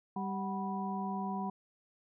harmonic tone with a mistuned harmonic, 196 Hz, G3, in tune, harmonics 1 / 2 / 4 / 5, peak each -36 / -46 / -40 / -40 dBFS, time 0.16-1.5 s, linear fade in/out 5 ms, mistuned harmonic 4, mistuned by -80 cents, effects none

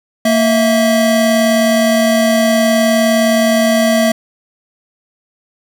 square tone pair together, 229.8 / 650 Hz, A#3 / E5, -25 / -24 cents, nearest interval octave + tritone, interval 1801 cents, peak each -13 / -13 dBFS, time 0.25-4.12 s, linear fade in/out 5 ms, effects none

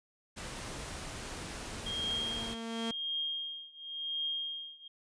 pink noise, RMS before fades -42 dBFS, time 0.36-2.55 s, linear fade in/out 20 ms
sawtooth tone with exponential growth, 228.2 Hz, A#3, 37 cents flat, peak -29 dBFS, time 0.97-2.91 s, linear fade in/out 2 ms, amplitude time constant 420 ms
sine tone with tremolo, 3229 Hz, G#7, 49 cents flat, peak -31 dBFS, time 1.86-4.88 s, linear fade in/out 5 ms, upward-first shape triangle, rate 0.94 Hz, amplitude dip 95%
effects resampled to 22050 Hz

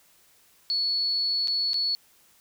sine tone with dropouts, 4407 Hz, C#8, 11 cents flat, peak -23 dBFS, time 0.7-1.95 s, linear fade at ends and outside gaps 0 ms, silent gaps 1.474-1.481 / 1.733-1.742 s, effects white hiss -60 dBFS RMS until 2.4 s

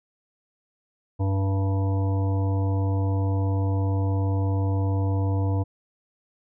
harmonic tone, 97.1 Hz, G2, 16 cents flat, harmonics 1 / 3 / 5 / 7 / 9 / 10, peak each -21 / -31 / -35 / -38 / -40 / -41 dBFS, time 1.19-5.64 s, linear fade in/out 20 ms, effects none

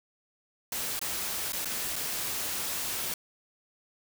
white noise with dropouts, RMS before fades -33 dBFS, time 0.72-3.14 s, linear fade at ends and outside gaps 2 ms, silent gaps 0.993-1.014 / 1.522-1.531 / 1.647-1.655 / 1.958-1.962 s, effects none

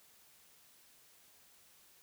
silence, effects white hiss -64 dBFS RMS until 2.02 s

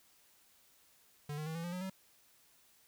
square tone with pitch steps, 146.83 / 153.24 / 159.93 / 166.92 / 174.21 / 181.82 / 189.76 Hz, D3 / D#3 / D#3 / E3 / F3 / F#3 / F#3, 0 / -26 / +48 / +22 / -4 / -30 / +44 cents, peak -39 dBFS, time 1.29-1.899 s, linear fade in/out 5 ms, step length 87 ms, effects white hiss -67 dBFS RMS until 2.87 s

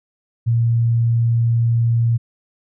sine tone, 116.54 Hz, A#2, in tune, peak -13 dBFS, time 0.46-2.18 s, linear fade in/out 20 ms, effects none

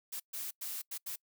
blue noise bursts at uneven times, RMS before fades -40 dBFS, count 5, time 0.12-0.2 / 0.33-0.51 / 0.61-0.82 / 0.91-0.98 / 1.06-1.16 s, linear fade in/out 10 ms, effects noise-tail reverb RT60 0.1 s tail -25 dB re dry

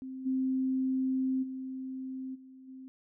sine tone with level steps, 261.6 Hz, C4, in tune, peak -38 / -27 / -36 / -49 / -44 dBFS, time 0.02-2.88 s, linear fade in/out 0 ms, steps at 0.25 / 1.42 / 2.34 / 2.67 s, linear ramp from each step 20 ms, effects none

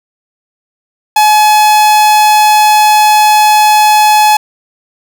45% pulse tone, 850 Hz, G#5, 40 cents sharp, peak -4 dBFS, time 1.16-4.37 s, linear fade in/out 5 ms, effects none

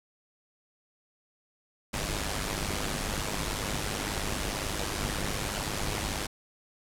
pink noise with amplitude modulation, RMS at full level -29 dBFS, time 1.93-6.27 s, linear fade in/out 10 ms, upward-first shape sine, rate 102 Hz, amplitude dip 65%, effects low-pass 11000 Hz 12 dB/octave

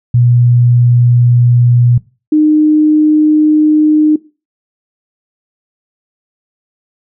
sine tone pair in turn, 121.3 / 305.7 Hz, B2 / D#4, -31 / -30 cents, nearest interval octave + major third, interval 1601 cents, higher second, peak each -5 dBFS, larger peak neither, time 0.14-1.98 / 2.32-4.16 s, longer neither, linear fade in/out 5 ms, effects noise-tail reverb RT60 0.3 s tail -19 dB re dry

